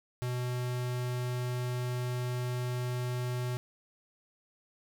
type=tone; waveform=square; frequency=124.1 Hz; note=B2; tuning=9 cents sharp; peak=-32 dBFS; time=0.22-3.57 s; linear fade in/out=0 ms; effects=11-bit